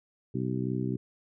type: harmonic tone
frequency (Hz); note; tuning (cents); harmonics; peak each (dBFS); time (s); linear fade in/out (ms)
63.5; B1; +49; 2 / 3 / 4 / 5 / 6; -32 / -34 / -35 / -36 / -37; 0.34-0.97; 10
effects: none